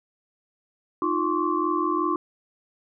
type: tone cluster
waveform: sine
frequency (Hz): 309.7 / 352.8 / 1058 / 1143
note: D#4 / F4 / C6 / D6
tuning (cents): -8 / +18 / +19 / -47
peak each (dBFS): -27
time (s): 1.02-2.16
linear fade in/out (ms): 2
effects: none